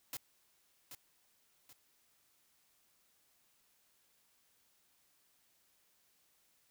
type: noise with echo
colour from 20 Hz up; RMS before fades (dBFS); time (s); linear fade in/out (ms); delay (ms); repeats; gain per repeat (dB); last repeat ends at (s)
white; -42; 0.13-0.17; 2; 780; 2; -8; 1.73
effects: white hiss -73 dBFS RMS until 6.7 s